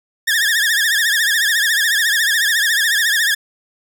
sawtooth tone with vibrato, 1740 Hz, A6, 20 cents flat, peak -10 dBFS, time 0.27-3.35 s, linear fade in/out 10 ms, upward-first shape triangle, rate 14 Hz, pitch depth 150 cents each way, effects none

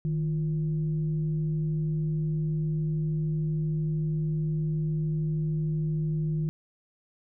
sine tone with frequency modulation, 155.56 Hz, D#3, in tune, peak -25 dBFS, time 0.05-6.49 s, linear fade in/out 0 ms, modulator 192 Hz, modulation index 0.29, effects none

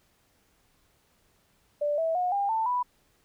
sine tone with pitch steps, 587.3 / 651.7 / 723.1 / 802.3 / 890.2 / 987.7 Hz, D5 / E5 / F#5 / G5 / A5 / B5, 0 / -20 / -40 / +40 / +20 / 0 cents, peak -24 dBFS, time 1.81-2.83 s, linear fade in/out 10 ms, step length 170 ms, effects pink hiss -67 dBFS RMS until 3.24 s

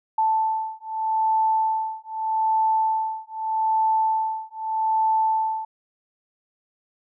sine beating tone pair, 880 / 880.81 Hz, A5 / A5, 0 / +2 cents, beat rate 0.81 Hz, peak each -23 dBFS, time 0.18-5.65 s, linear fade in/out 5 ms, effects none

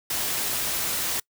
white noise, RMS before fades -27 dBFS, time 0.1-1.2 s, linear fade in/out 5 ms, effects noise-tail reverb RT60 0.1 s tail -25 dB re dry

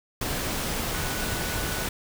sine tone in noise, 1480 Hz, F#6, in tune, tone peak -38 dBFS, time 0.94-1.86 s, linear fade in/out 5 ms, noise pink, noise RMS -29 dBFS, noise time 0.21-1.89 s, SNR -12 dB, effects none

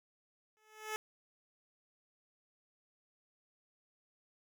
10% pulse tone with exponential growth, 431.5 Hz, A4, 34 cents flat, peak -26 dBFS, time 0.57-0.96 s, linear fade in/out 0 ms, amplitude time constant 83 ms, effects none

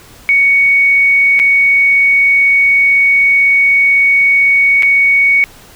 sine tone with dropouts, 2231 Hz, C#7, 11 cents sharp, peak -6 dBFS, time 0.29-5.44 s, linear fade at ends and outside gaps 0 ms, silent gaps 1.392-1.398 / 4.824-4.831 s, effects pink hiss -39 dBFS RMS until 5.75 s

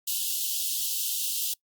white high-pass noise, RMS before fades -29 dBFS, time 0.07-1.54 s, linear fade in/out 10 ms, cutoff 2800 Hz, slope 96 dB/octave, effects noise-tail reverb RT60 0.1 s tail -22 dB re dry + Opus 48 kbps

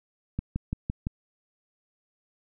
click train, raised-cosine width 5 ms, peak -16 dBFS, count 5, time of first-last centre 0.39-1.069 s, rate 5.89 Hz, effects none

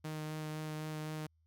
sawtooth tone with vibrato, 154.7 Hz, D#3, 10 cents flat, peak -35 dBFS, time 0.04-1.27 s, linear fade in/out 10 ms, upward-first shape sine, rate 3.9 Hz, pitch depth 10 cents each way, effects added 80 Hz sine -69 dBFS peak until 1.46 s

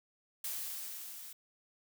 blue noise with level ramp, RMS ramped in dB -38 to -49 dBFS, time 0.44-1.33 s, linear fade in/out 5 ms, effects none

